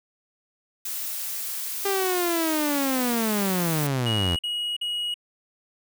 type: noise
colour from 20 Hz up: blue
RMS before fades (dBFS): -31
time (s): 0.85-3.87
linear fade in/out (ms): 5
type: linear sweep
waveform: sawtooth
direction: down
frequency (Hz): 399.6 to 80.6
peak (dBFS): -19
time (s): 1.85-4.36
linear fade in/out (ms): 5
type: tone bursts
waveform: triangle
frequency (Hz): 2900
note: F#7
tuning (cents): -35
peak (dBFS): -24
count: 3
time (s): 4.06-5.142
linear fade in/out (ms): 5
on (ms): 330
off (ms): 46
effects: none